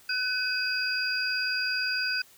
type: tone cluster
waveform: sine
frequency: 1503 / 2540 / 4822 Hz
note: F#6 / D#7 / D8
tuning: +27 / +35 / +45 cents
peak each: -29 / -33 / -30 dBFS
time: 0.09-2.22 s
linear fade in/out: 5 ms
effects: white hiss -56 dBFS RMS until 2.37 s